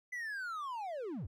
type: linear sweep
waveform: triangle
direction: down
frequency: 2021 to 61.74 Hz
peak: -36 dBFS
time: 0.12-1.27 s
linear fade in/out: 10 ms
effects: none